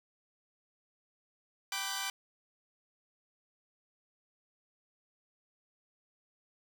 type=chord; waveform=10% pulse; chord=G major seventh; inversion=none; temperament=equal with one note detuned; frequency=784 / 987.8 / 1174.7 / 1516.3 Hz; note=G5 / B5 / D6 / F#6; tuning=0 / 0 / 0 / +42 cents; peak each=-32 dBFS; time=1.72-2.1 s; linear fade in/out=2 ms; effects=none